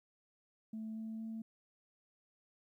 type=tone with pitch steps; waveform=sine; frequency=220 / 221.7 / 223.3 Hz; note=A3 / A3 / A3; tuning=0 / +13 / +26 cents; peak=-39 dBFS; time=0.73-1.42 s; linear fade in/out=5 ms; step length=230 ms; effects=tanh soft clip ceiling -37 dBFS + 13-bit